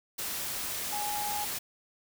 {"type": "tone in noise", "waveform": "sine", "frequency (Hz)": 830.6, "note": "G#5", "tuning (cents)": 0, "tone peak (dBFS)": -33, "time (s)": [0.92, 1.45], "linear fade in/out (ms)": 10, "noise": "white", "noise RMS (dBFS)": -35, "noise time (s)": [0.18, 1.59], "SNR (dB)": -1, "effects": []}